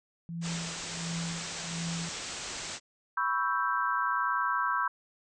sine tone with tremolo, 168.3 Hz, E3, 36 cents sharp, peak -32 dBFS, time 0.29-2.09 s, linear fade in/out 0 ms, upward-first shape sine, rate 1.4 Hz, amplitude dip 90%
white low-pass noise, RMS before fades -39 dBFS, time 0.41-2.8 s, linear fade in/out 50 ms, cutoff 8200 Hz, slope 96 dB/octave
sine chord, C# half-diminished seventh, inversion third, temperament equal, 987.8 / 1108.7 / 1318.5 / 1568 Hz, B5 / C#6 / E6 / G6, 0 / 0 / 0 / 0 cents, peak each -32 dBFS, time 3.17-4.88 s, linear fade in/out 5 ms
effects none

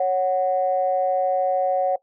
sine tone pair together, 553.1 / 740 Hz, C#5 / F#5, -4 / 0 cents, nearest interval perfect fourth, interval 504 cents, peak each -20 dBFS, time 0-1.96 s, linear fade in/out 5 ms, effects noise-tail reverb RT60 0.1 s tail -18 dB re dry + tanh soft clip ceiling -10 dBFS

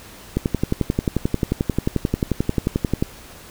click train, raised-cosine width 3 ms, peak -5 dBFS, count 31, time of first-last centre 0.37-3.025 s, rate 11.3 Hz, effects pink hiss -42 dBFS RMS until 3.5 s

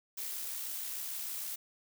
blue noise with amplitude modulation, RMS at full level -38 dBFS, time 0.17-1.56 s, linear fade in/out 10 ms, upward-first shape sine, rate 66.6 Hz, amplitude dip 30%, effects none

